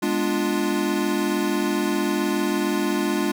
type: chord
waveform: square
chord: G# diminished seventh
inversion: none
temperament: equal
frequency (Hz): 207.7 / 246.9 / 293.7 / 349.2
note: G#3 / B3 / D4 / F4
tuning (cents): 0 / 0 / 0 / 0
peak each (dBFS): -27 / -31 / -26 / -26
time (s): 0.02-3.32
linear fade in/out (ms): 10
effects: none